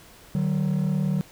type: tone pair together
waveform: triangle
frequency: 151.3 / 188.85 Hz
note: D#3 / F#3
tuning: -48 / +36 cents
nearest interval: major third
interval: 384 cents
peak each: -21 dBFS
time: 0.35-1.21 s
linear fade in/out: 0 ms
effects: tanh soft clip ceiling -16 dBFS + pink hiss -50 dBFS RMS until 1.31 s